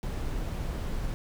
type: noise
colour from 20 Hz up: brown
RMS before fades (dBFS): -32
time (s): 0.03-1.14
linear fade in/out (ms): 0
effects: none